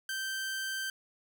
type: tone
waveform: sawtooth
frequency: 1559 Hz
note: G6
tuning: 10 cents flat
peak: -30 dBFS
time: 0.09-0.9 s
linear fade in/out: 2 ms
effects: none